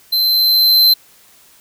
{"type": "tone with level ramp", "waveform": "square", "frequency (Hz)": 4093, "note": "C8", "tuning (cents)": -39, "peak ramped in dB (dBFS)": [-13, -7], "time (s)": [0.12, 0.94], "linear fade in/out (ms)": 10, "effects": ["white hiss -48 dBFS RMS until 1.6 s"]}